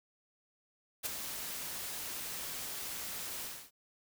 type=noise with ADSR envelope; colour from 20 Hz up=white; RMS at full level=-34 dBFS; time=1.03-3.71 s; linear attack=28 ms; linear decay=15 ms; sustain=-7 dB; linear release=280 ms; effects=none